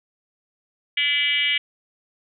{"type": "tone with frequency modulation", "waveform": "sine", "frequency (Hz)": 2606, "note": "E7", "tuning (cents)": -20, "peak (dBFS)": -18, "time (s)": [0.97, 1.58], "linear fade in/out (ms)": 5, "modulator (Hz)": 294, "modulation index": 2.2, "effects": []}